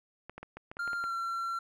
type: clicks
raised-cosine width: 0.5 ms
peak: -28 dBFS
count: 9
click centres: 0.296 / 0.38 / 0.43 / 0.57 / 0.715 / 0.769 / 0.877 / 0.932 / 1.04 s
type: tone with pitch glide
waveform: triangle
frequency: 1396.9 to 1360.3 Hz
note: F6 to F6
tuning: 0 to -46 cents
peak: -30 dBFS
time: 0.79-1.59 s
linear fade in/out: 5 ms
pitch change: -46 cents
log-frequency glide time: 0.96-1.13 s
effects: none